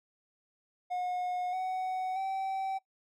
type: tone with pitch steps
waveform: triangle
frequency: 723 / 746.3 / 770.4 Hz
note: F#5 / F#5 / G5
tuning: -40 / +15 / -30 cents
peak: -29 dBFS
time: 0.9-2.79 s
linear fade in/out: 20 ms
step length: 630 ms
effects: noise-tail reverb RT60 0.1 s tail -20 dB re dry